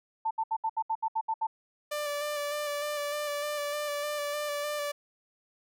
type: tone bursts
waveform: sine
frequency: 891 Hz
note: A5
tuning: 22 cents sharp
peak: -26 dBFS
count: 10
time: 0.25-1.47 s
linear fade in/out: 10 ms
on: 59 ms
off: 70 ms
type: tone with vibrato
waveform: sawtooth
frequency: 587.3 Hz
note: D5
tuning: in tune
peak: -27 dBFS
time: 1.91-4.92 s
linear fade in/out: 10 ms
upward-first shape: square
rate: 3.3 Hz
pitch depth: 19 cents each way
effects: none